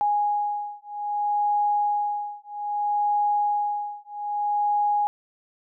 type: beating tone pair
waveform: sine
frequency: 827 / 827.62 Hz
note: G#5 / G#5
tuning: -8 / -6 cents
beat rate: 0.62 Hz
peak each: -25 dBFS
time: 0.01-5.07 s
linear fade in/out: 0 ms
effects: none